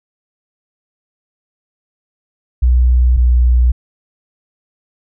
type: tone pair in turn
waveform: sine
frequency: 61.74 / 61.03 Hz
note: B1 / B1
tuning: 0 / -20 cents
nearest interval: unison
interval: 20 cents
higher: first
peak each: -7 dBFS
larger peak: neither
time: 2.62-3.17 / 3.17-3.72 s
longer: neither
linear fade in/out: 10 ms
effects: none